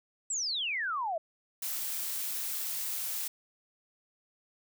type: exponential sweep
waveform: sine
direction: down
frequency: 8020 to 622.3 Hz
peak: -30 dBFS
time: 0.3-1.18 s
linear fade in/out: 5 ms
type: noise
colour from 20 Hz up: blue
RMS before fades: -35 dBFS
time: 1.62-3.28 s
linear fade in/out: 5 ms
effects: none